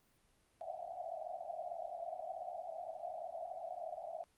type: band-pass noise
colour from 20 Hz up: pink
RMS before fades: -45 dBFS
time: 0.61-4.24 s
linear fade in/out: 0 ms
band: 640 to 740 Hz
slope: 96 dB/octave
effects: pink hiss -73 dBFS RMS until 4.37 s + Opus 32 kbps